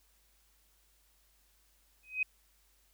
sine tone with exponential growth, 2519 Hz, D#7, 21 cents sharp, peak -25 dBFS, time 2.03-2.23 s, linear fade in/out 5 ms, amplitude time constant 43 ms, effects added 50 Hz sine -70 dBFS peak until 2.93 s + white hiss -70 dBFS RMS until 2.93 s

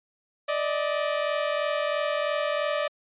sawtooth tone pair together, 587.3 / 630.3 Hz, D5 / D#5, 0 / +22 cents, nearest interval minor second, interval 122 cents, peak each -22 / -26 dBFS, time 0.48-2.88 s, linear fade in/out 10 ms, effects resampled to 8000 Hz

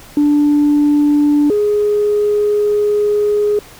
sine tone pair in turn, 293.3 / 416.1 Hz, D4 / G#4, -2 / +3 cents, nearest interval tritone, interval 605 cents, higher second, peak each -7 / -10 dBFS, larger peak first, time 0.17-1.5 / 1.5-3.59 s, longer second, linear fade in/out 2 ms, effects tanh soft clip ceiling -6 dBFS + pink hiss -39 dBFS RMS until 3.79 s

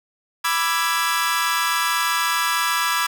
sawtooth chord, E dominant seventh, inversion second, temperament equal with one note detuned, 987.8 / 1174.7 / 1333.1 / 1661.2 Hz, B5 / D6 / E6 / G#6, 0 / 0 / +19 / 0 cents, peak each -21 dBFS, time 0.44-3.07 s, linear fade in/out 10 ms, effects none

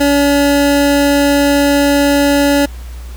25% pulse tone, 284.4 Hz, C#4, 45 cents sharp, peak -5 dBFS, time 0-2.66 s, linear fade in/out 10 ms, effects added 60 Hz sine -25 dBFS peak until 3.16 s + pink hiss -40 dBFS RMS until 3.16 s

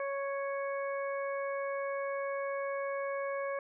harmonic tone, 554.4 Hz, C#5, in tune, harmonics 1 / 2 / 3 / 4, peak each -34 / -40 / -44 / -46 dBFS, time 0-3.59 s, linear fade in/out 2 ms, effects none

